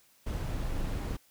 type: noise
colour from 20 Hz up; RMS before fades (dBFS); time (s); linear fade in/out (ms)
brown; -33; 0.26-1.17; 10
effects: white hiss -64 dBFS RMS until 1.3 s